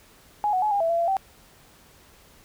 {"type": "tone with pitch steps", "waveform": "sine", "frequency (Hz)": [834, 741, 849, 807, 661, 676, 680, 772], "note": ["G#5", "F#5", "G#5", "G#5", "E5", "E5", "F5", "G5"], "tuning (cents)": [7, 2, 38, -50, 5, 43, -46, -27], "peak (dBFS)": -20, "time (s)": [0.44, 1.168], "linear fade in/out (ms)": 0, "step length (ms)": 91, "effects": ["pink hiss -54 dBFS RMS until 2.44 s"]}